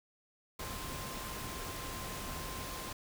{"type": "tone in noise", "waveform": "sine", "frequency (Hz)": 1046.5, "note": "C6", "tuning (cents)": 0, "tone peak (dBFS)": -48, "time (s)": [0.59, 2.93], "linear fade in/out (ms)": 5, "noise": "pink", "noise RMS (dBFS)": -42, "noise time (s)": [0.59, 2.93], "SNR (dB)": -9, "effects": []}